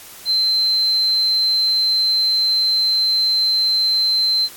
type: tone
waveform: sine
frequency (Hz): 4100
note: C8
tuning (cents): -36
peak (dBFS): -14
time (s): 0.25-4.49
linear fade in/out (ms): 50
effects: white hiss -39 dBFS RMS until 4.56 s + AAC 64 kbps